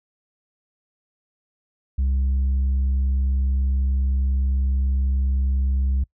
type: tone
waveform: sine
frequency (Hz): 66.4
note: C2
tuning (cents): +26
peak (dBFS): -15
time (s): 1.98-6.04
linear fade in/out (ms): 10
effects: noise-tail reverb RT60 0.1 s tail -25 dB re dry + tanh soft clip ceiling -17 dBFS